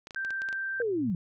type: clicks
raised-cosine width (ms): 0.2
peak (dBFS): -25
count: 8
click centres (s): 0.071 / 0.108 / 0.147 / 0.249 / 0.306 / 0.419 / 0.488 / 0.528
type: tone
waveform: sine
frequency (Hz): 1568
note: G6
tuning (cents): 0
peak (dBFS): -30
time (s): 0.16-0.82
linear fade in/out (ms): 2
type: tone with exponential growth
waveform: sine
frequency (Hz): 117.4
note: A#2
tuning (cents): +13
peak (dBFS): -33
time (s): 0.7-1.1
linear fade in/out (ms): 0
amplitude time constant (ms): 85
type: linear sweep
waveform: sine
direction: down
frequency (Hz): 493.9 to 160.8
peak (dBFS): -26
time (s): 0.8-1.15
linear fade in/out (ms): 2
effects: none